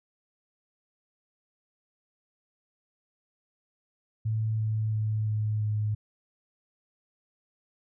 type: tone with pitch steps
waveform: sine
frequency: 110 / 109.05 / 108.11 / 107.18 / 106.25 Hz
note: A2 / A2 / A2 / A2 / G#2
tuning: 0 / -15 / -30 / -45 / +40 cents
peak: -25 dBFS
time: 4.25-5.95 s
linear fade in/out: 10 ms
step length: 340 ms
effects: none